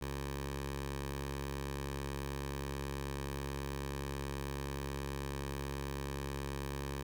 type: tone with notch filter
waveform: 10% pulse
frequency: 69.3 Hz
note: C#2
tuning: in tune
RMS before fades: -40 dBFS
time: 0.01-7.03 s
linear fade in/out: 10 ms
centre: 240 Hz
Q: 1.7
effects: none